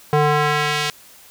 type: tone with band-pass filter sweep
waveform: square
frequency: 149.1 Hz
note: D3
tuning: 27 cents sharp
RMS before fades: -18 dBFS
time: 0.13-0.9 s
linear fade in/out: 0 ms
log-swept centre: 680 to 3800 Hz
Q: 0.82
effects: white hiss -46 dBFS RMS until 1.3 s